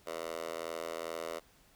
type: tone with high-pass filter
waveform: 10% pulse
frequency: 82.41 Hz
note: E2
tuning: in tune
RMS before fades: -40 dBFS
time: 0.06-1.4 s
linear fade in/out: 20 ms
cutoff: 580 Hz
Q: 2.3
effects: pink hiss -64 dBFS RMS until 1.75 s